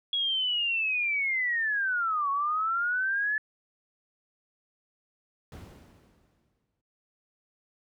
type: linear two-way sweep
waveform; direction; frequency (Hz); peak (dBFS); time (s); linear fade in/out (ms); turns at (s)
sine; down then up; 3342 to 1100 to 1737; -25; 0.13-3.38; 2; 2.3
type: noise with exponential decay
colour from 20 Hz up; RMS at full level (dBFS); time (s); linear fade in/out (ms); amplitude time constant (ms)
brown; -38; 5.52-6.81; 2; 280
effects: high-pass 80 Hz 12 dB/octave